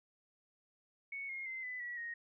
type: tone with pitch steps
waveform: sine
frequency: 2217 / 2143 / 2071 / 2002 / 1934.5 / 1869.7 Hz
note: C#7 / C7 / C7 / B6 / B6 / A#6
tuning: 0 / +41 / -18 / +23 / -36 / +5 cents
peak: -40 dBFS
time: 1.12-2.14 s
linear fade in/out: 5 ms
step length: 170 ms
effects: none